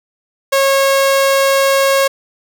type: tone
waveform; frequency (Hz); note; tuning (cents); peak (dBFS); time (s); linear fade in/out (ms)
sawtooth; 546; C#5; -26; -6; 0.52-2.08; 10
effects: 8-bit